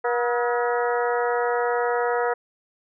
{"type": "harmonic tone with a mistuned harmonic", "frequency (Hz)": 240.5, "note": "B3", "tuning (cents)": -46, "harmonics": [2, 3, 4, 5, 6, 7, 8], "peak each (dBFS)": [-23, -27, -29, -31, -33, -34, -35], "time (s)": [0.04, 2.34], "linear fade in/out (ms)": 10, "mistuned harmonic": 5, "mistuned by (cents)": 100, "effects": []}